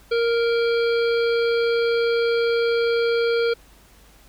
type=harmonic tone; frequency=466.2 Hz; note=A#4; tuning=in tune; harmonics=1 / 3 / 5 / 7 / 9 / 10; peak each=-18 / -28 / -32 / -35 / -37 / -38 dBFS; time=0.11-3.54 s; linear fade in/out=10 ms; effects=added 50 Hz sine -53 dBFS peak until 4.28 s + pink hiss -53 dBFS RMS until 4.28 s